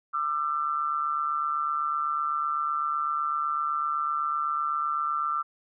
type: tone pair together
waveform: sine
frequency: 1194.1 / 1342 Hz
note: D6 / E6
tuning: +28 / +31 cents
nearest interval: major second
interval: 203 cents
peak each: -28 / -28 dBFS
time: 0.13-5.43 s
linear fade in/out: 20 ms
effects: none